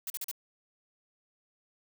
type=noise bursts; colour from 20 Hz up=blue; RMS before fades=-36 dBFS; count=4; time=0.07-0.314 s; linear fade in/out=2 ms; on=31 ms; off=40 ms; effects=none